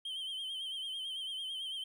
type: tone with vibrato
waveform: triangle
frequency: 3136 Hz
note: G7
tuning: in tune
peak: -36 dBFS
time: 0.05-1.84 s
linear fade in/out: 5 ms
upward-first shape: sine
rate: 9 Hz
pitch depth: 60 cents each way
effects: none